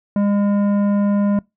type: tone with tanh clipping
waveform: sine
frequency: 203 Hz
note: G#3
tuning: 39 cents flat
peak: -16 dBFS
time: 0.16-1.39 s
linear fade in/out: 2 ms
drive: 12 dB
effects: noise-tail reverb RT60 0.2 s tail -24 dB re dry